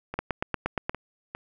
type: two click trains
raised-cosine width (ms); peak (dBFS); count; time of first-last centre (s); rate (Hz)
0.5; -19 / -11; 4 / 7; 0.14-1.35 / 0.19-0.895; 2.48 / 8.51
effects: none